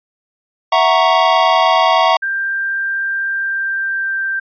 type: chord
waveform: square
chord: F# dominant seventh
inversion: third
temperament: equal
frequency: 659.3 / 740 / 932.3 / 1108.7 Hz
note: E5 / F#5 / A#5 / C#6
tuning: 0 / 0 / 0 / 0 cents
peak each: -16 dBFS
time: 0.72-2.17 s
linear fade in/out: 5 ms
type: tone with pitch glide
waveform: sine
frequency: 1584 to 1571.2 Hz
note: G6 to G6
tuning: +18 to +4 cents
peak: -16 dBFS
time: 2.22-4.4 s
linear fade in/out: 10 ms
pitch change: -14 cents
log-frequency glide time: 3.33-4.24 s
effects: resampled to 11025 Hz